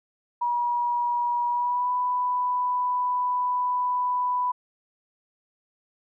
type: tone with pitch glide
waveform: sine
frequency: 962 to 991.9 Hz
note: B5 to B5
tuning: -46 to +7 cents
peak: -22 dBFS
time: 0.41-4.52 s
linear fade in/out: 10 ms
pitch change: +53 cents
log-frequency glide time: 1.48-1.91 s
effects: none